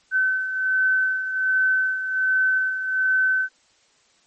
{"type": "beating tone pair", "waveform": "sine", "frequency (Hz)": [1524, 1525.3], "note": ["G6", "G6"], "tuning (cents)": [-49, -48], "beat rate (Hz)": 1.3, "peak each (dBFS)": [-26, -19], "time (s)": [0.11, 3.49], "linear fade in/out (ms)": 50, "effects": ["white hiss -60 dBFS RMS until 4.26 s", "MP3 32 kbps"]}